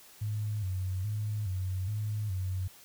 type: tone with vibrato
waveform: sine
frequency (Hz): 99.4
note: G2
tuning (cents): +25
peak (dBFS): -30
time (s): 0.21-2.68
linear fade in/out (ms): 10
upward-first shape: square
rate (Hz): 1.2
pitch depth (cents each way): 110
effects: white hiss -55 dBFS RMS until 2.84 s